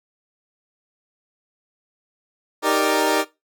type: chord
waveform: 20% pulse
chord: Eb major seventh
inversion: none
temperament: equal with one note detuned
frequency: 310.1 / 392 / 466.2 / 587.3 Hz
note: Eb4 / G4 / Bb4 / D5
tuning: -6 / 0 / 0 / 0 cents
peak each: -18 dBFS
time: 2.62-3.25 s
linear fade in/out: 50 ms
effects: noise-tail reverb RT60 0.2 s tail -17 dB re dry